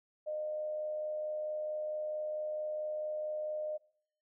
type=tone with amplitude modulation; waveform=sine; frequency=611 Hz; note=D#5; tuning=32 cents flat; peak=-33 dBFS; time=0.26-3.78 s; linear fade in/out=20 ms; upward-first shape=sine; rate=84.5 Hz; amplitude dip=30%; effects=noise-tail reverb RT60 0.6 s tail -22 dB re dry